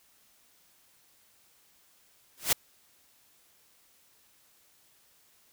white noise with exponential growth, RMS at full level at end -19 dBFS, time 2.37-2.53 s, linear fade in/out 5 ms, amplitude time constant 33 ms, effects white hiss -64 dBFS RMS until 5.52 s

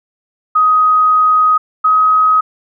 sine tone pair in turn, 1255 / 1265.2 Hz, D#6 / D#6, +15 / +29 cents, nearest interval unison, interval 14 cents, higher second, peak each -7 dBFS, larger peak neither, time 0.55-1.58 / 1.84-2.41 s, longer first, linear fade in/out 10 ms, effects none

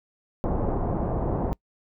pink low-pass noise, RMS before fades -26 dBFS, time 0.44-1.53 s, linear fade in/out 0 ms, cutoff 870 Hz, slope 24 dB/octave, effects noise-tail reverb RT60 0.1 s tail -24 dB re dry

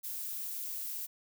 violet noise, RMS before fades -39 dBFS, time 0.03-1.07 s, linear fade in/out 20 ms, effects none

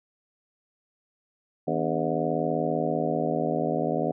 harmonic tone with a mistuned harmonic, 80.4 Hz, E2, 43 cents flat, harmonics 2 / 3 / 4 / 5 / 6 / 7 / 8 / 9, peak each -32 / -32 / -32 / -32 / -32 / -32 / -32 / -32 dBFS, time 1.67-4.12 s, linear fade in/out 10 ms, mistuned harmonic 4, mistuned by -140 cents, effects none

